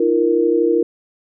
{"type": "chord", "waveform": "sine", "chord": "Eb suspended second", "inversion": "none", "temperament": "equal with one note detuned", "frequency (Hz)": [311.1, 343.6, 466.2], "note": ["Eb4", "F4", "Bb4"], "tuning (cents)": [0, -28, 0], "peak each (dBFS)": [-20, -16, -16], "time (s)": [0, 0.83], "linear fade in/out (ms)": 5, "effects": []}